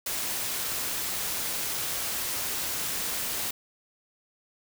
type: noise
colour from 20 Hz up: white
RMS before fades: -31 dBFS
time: 0.06-3.51 s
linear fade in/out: 5 ms
effects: none